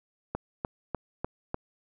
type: click train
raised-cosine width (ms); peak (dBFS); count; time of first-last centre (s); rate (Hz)
1; -16; 5; 0.35-1.544; 3.35
effects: none